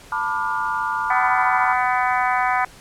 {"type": "chord", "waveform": "sine", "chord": "B half-diminished seventh", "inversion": "third", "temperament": "just", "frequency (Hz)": [889, 987.8, 1185.3, 1422.4], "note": ["A5", "B5", "D6", "F6"], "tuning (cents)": [18, 0, 16, 31], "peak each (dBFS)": -26, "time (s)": [0.12, 1.73], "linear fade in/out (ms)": 2}
{"type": "harmonic tone", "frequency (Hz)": 250.3, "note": "B3", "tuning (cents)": 23, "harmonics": [3, 4, 5, 6, 7, 8, 9], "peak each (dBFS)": [-21, -23, -25, -27, -28, -29, -30], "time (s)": [1.1, 2.65], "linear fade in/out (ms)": 5}
{"effects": ["pink hiss -45 dBFS RMS until 2.8 s", "low-pass 11000 Hz 12 dB/octave"]}